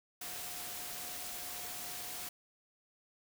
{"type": "tone in noise", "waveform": "sine", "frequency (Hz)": 720, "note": "F#5", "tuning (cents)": -47, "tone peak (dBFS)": -54, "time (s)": [0.21, 2.29], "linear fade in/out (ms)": 5, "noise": "white", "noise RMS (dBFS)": -43, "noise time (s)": [0.21, 2.29], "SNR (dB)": -14, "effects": []}